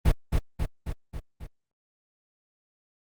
brown noise with echo, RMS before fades -18 dBFS, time 0.05-0.12 s, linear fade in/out 10 ms, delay 270 ms, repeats 5, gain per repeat -4 dB, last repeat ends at 1.47 s, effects Opus 32 kbps

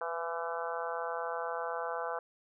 harmonic tone with a mistuned harmonic, 167.9 Hz, E3, 32 cents sharp, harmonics 3 / 4 / 5 / 6 / 7 / 8 / 9, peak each -39 / -40 / -41 / -42 / -42 / -43 / -44 dBFS, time 0.01-2.19 s, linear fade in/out 2 ms, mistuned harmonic 3, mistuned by -18 cents, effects none

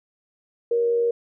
sine tone with frequency modulation, 470.8 Hz, A#4, 17 cents sharp, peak -18 dBFS, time 0.71-1.11 s, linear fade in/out 5 ms, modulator 90.9 Hz, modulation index 0.22, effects none

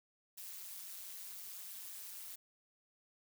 blue noise with amplitude modulation, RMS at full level -45 dBFS, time 0.37-2.36 s, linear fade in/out 10 ms, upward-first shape sine, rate 190 Hz, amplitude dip 80%, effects none

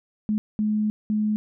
sine tone bursts at uneven times, 212.8 Hz, G#3, 42 cents sharp, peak -20 dBFS, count 3, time 0.29-0.38 / 0.59-0.9 / 1.1-1.36 s, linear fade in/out 0 ms, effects none

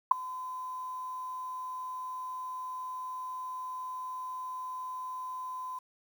sine tone with ADSR envelope, 1019 Hz, C6, 46 cents flat, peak -12 dBFS, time 0.11-5.79 s, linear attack 6 ms, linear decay 6 ms, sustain -24 dB, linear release 7 ms, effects 9-bit

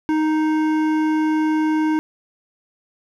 triangle tone with hard clipping, 311.1 Hz, D#4, in tune, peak -18 dBFS, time 0.09-1.99 s, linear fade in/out 0 ms, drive 16 dB, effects none

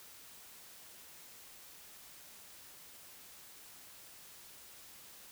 silence, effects white hiss -55 dBFS RMS until 5.31 s

